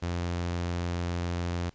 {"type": "tone", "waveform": "sawtooth", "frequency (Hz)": 87, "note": "F2", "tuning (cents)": -6, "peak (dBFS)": -25, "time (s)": [0.02, 1.7], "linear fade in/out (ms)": 10, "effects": ["pink hiss -63 dBFS RMS until 1.74 s", "resampled to 16000 Hz"]}